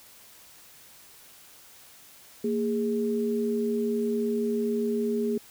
sine tone pair together, 230 / 412.7 Hz, A#3 / G#4, -23 / -11 cents, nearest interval minor seventh, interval 1012 cents, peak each -27 dBFS, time 2.44-5.38 s, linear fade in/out 5 ms, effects white hiss -52 dBFS RMS until 5.5 s

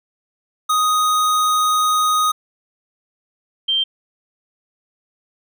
square / sine tone pair in turn, 1247 / 3150 Hz, D#6 / G7, +3 / +8 cents, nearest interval octave + major third, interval 1605 cents, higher second, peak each -15 dBFS, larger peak neither, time 0.69-2.32 / 3.68-3.84 s, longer first, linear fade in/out 10 ms, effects none

